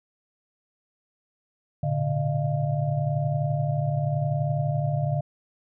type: tone cluster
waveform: sine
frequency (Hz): 111.8 / 123 / 143.9 / 607 / 690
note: A2 / B2 / D3 / D#5 / F5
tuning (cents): +28 / -7 / -35 / -43 / -21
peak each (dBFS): -31 / -33 / -24 / -33 / -33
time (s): 1.83-5.21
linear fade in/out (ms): 5
effects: none